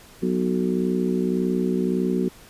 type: harmonic tone with a mistuned harmonic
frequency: 61.74 Hz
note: B1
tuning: in tune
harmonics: 3 / 4 / 5 / 6 / 7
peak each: -24 / -25 / -33 / -25 / -33 dBFS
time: 0.22-2.29 s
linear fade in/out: 10 ms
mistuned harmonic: 7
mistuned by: +44 cents
effects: pink hiss -48 dBFS RMS until 2.49 s + resampled to 32000 Hz